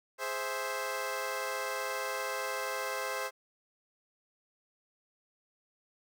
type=chord; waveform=15% pulse; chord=Ab augmented; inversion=none; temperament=equal; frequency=415.3 / 523.3 / 659.3 Hz; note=Ab4 / C5 / E5; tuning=0 / 0 / 0 cents; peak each=-34 / -29 / -34 dBFS; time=0.18-3.31 s; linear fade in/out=50 ms; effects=none